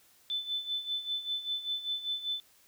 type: tone with tremolo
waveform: sine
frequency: 3515 Hz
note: A7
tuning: 2 cents flat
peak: -29 dBFS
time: 0.3-2.4 s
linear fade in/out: 0 ms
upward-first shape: sine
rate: 5.1 Hz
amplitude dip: 75%
effects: white hiss -63 dBFS RMS until 2.67 s